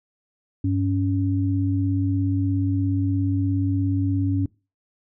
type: tone pair together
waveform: sine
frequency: 98.78 / 279.4 Hz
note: G2 / C#4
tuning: +14 / +14 cents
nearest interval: octave + tritone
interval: 1800 cents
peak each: -21 / -23 dBFS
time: 0.64-4.46 s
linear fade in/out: 5 ms
effects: noise-tail reverb RT60 0.3 s tail -23 dB re dry